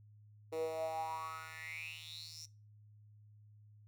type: tone with high-pass filter sweep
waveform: 10% pulse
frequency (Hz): 160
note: D#3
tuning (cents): +49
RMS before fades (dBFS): -43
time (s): 0.52-2.46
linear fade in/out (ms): 10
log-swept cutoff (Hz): 420 to 5800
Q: 8.9
effects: noise-tail reverb RT60 0.3 s tail -19 dB re dry + added 105 Hz sine -58 dBFS peak until 3.87 s